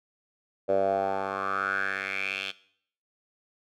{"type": "tone with band-pass filter sweep", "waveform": "10% pulse", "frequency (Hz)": 97.1, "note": "G2", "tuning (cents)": -16, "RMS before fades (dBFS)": -29, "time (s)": [0.68, 2.52], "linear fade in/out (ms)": 20, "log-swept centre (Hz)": [550, 3100], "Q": 5.7, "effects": ["noise-tail reverb RT60 0.6 s tail -18 dB re dry"]}